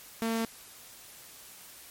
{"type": "tone", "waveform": "sawtooth", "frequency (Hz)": 226.7, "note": "A#3", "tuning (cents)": -48, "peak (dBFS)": -24, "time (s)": [0.22, 0.45], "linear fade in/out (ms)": 0, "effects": ["white hiss -50 dBFS RMS until 1.9 s", "MP3 64 kbps"]}